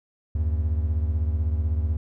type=beating tone pair; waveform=triangle; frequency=75.9 / 91.9 Hz; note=D#2 / F#2; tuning=-42 / -11 cents; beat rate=16 Hz; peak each=-20 / -27 dBFS; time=0.35-1.97 s; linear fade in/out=5 ms; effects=none